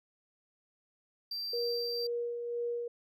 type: tone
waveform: triangle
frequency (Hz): 4699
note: D8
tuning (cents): 0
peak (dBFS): -34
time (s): 1.31-2.07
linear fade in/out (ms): 5
type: tone with tremolo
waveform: sine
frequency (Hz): 475.5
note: A#4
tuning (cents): +34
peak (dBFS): -31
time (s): 1.53-2.88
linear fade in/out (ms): 5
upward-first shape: sine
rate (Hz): 2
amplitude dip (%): 40
effects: none